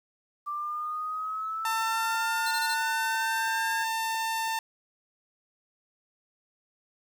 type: exponential sweep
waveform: sine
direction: up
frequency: 1174.7 to 1641 Hz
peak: -30 dBFS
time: 0.46-3.85 s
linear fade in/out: 20 ms
type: tone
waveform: sawtooth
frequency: 897 Hz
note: A5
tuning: 33 cents sharp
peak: -24 dBFS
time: 1.65-4.59 s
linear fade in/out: 2 ms
type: tone bursts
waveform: sawtooth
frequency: 4186 Hz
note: C8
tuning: in tune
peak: -29 dBFS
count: 4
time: 2.46-2.743 s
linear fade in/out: 5 ms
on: 52 ms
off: 25 ms
effects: 10-bit